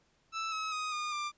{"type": "tone with pitch steps", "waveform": "sawtooth", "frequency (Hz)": [1318.5, 1284.7, 1251.7, 1219.6, 1188.3], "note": ["E6", "E6", "D#6", "D#6", "D6"], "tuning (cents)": [0, -45, 10, -35, 20], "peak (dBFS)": -30, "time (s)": [0.32, 1.32], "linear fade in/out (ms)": 50, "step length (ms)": 200, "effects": ["pink hiss -71 dBFS RMS until 1.37 s", "resampled to 16000 Hz"]}